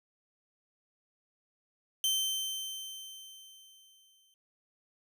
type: tone with exponential decay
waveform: sawtooth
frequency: 3100 Hz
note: G7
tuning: 20 cents flat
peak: -23 dBFS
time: 2.04-4.34 s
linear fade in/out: 1 ms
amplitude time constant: 500 ms
effects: none